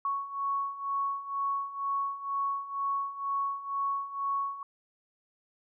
sine beating tone pair, 1108.7 / 1110.8 Hz, C#6 / C#6, 0 / +3 cents, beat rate 2.1 Hz, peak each -35 / -31 dBFS, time 0.05-4.63 s, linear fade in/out 2 ms, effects none

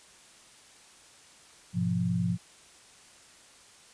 sine chord, F diminished, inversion first, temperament just, 104.77 / 125.72 / 174.61 Hz, Ab2 / Cb3 / F3, +16 / +31 / 0 cents, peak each -32 / -33 / -27 dBFS, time 1.73-2.38 s, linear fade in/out 50 ms, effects white hiss -55 dBFS RMS until 3.93 s + resampled to 22050 Hz

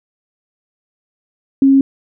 sine tone, 271.6 Hz, C#4, 35 cents flat, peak -6 dBFS, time 1.62-1.81 s, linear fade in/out 2 ms, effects none

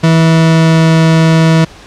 40% pulse tone with pitch glide, 162.9 to 161.96 Hz, E3 to E3, -20 to -30 cents, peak -4 dBFS, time 0.03-1.65 s, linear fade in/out 10 ms, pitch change -10 cents, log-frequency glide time 0.23-0.89 s, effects pink hiss -35 dBFS RMS until 1.86 s + low-pass 6000 Hz 12 dB/octave

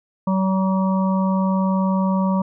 harmonic tone with a mistuned harmonic, 189.9 Hz, F#3, 45 cents sharp, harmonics 1 / 3 / 5 / 6, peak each -17 / -27 / -26 / -31 dBFS, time 0.27-2.42 s, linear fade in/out 5 ms, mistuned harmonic 6, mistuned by +15 cents, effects none

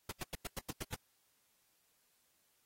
pink noise bursts, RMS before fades -40 dBFS, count 8, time 0.09-0.948 s, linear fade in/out 5 ms, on 25 ms, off 94 ms, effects white hiss -75 dBFS RMS until 2.65 s + AAC 48 kbps

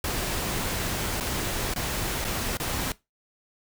pink noise with dropouts, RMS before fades -29 dBFS, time 0.04-2.92 s, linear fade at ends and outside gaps 2 ms, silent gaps 1.201-1.207 / 1.739-1.76 / 2.244-2.248 / 2.571-2.599 s, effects noise-tail reverb RT60 0.2 s tail -19 dB re dry

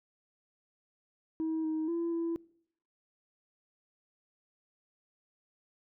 sine tone with pitch steps, 319.9 / 314.9 / 337.3 / 334 Hz, D#4 / D#4 / E4 / E4, +48 / +21 / +40 / +23 cents, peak -28 dBFS, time 1.4-2.36 s, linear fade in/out 0 ms, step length 240 ms, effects noise-tail reverb RT60 0.7 s tail -25 dB re dry + tanh soft clip ceiling -28 dBFS

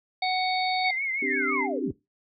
harmonic tone, 743 Hz, F#5, 7 cents sharp, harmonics 1 / 3 / 5 / 6, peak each -25 / -30 / -32 / -33 dBFS, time 0.22-0.91 s, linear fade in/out 5 ms
sine tone with vibrato, 2141 Hz, C7, 39 cents sharp, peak -26 dBFS, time 0.82-1.68 s, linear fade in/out 50 ms, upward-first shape triangle, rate 5.9 Hz, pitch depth 84 cents each way
sine chord, C suspended second, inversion none, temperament equal, 261.6 / 293.7 / 392 Hz, C4 / D4 / G4, 0 / 0 / 0 cents, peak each -32 dBFS, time 1.22-1.91 s, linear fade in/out 5 ms
sine linear sweep, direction down, 1994 to 38.89 Hz, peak -29 dBFS, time 1.25-1.93 s, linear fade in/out 50 ms
effects noise-tail reverb RT60 0.2 s tail -18 dB re dry

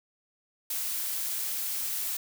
blue noise, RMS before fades -32 dBFS, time 0.7-2.17 s, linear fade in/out 5 ms, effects none

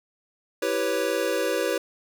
square chord, C# half-diminished seventh, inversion first, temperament equal, 329.6 / 392 / 493.9 / 554.4 Hz, E4 / G4 / B4 / C#5, 0 / 0 / 0 / 0 cents, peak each -32 / -30 / -28 / -29 dBFS, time 0.62-1.78 s, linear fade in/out 5 ms, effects none

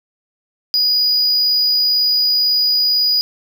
triangle tone, 4919 Hz, D#8, 21 cents flat, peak -11 dBFS, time 0.74-3.21 s, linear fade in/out 0 ms, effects none

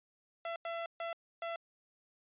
sawtooth tone bursts at uneven times, 672 Hz, E5, 33 cents sharp, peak -33 dBFS, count 4, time 0.45-0.56 / 0.65-0.86 / 1-1.13 / 1.42-1.56 s, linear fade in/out 2 ms, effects resampled to 8000 Hz

